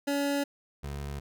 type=tone pair in turn; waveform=25% pulse; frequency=283.1 / 70.92 Hz; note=C#4 / C#2; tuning=+37 / +40 cents; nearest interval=2 octaves; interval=2397 cents; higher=first; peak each=-23 / -31 dBFS; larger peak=first; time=0.07-0.44 / 0.83-1.2 s; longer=neither; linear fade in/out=10 ms; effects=none